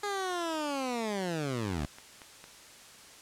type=linear sweep; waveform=15% pulse; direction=down; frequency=415.3 to 65.41 Hz; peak=-25 dBFS; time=0.03-1.86 s; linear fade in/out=5 ms
type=clicks; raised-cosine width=0.3 ms; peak=-31 dBFS; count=6; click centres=1.654 / 1.724 / 1.822 / 1.985 / 2.218 / 2.441 s
effects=white hiss -52 dBFS RMS until 3.21 s + low-pass 9000 Hz 12 dB/octave